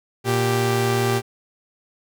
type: tone pair together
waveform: sawtooth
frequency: 117.08 / 392 Hz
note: A#2 / G4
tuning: +8 / 0 cents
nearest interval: octave + major sixth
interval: 2092 cents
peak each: -17 dBFS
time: 0.24-1.22 s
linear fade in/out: 50 ms
effects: none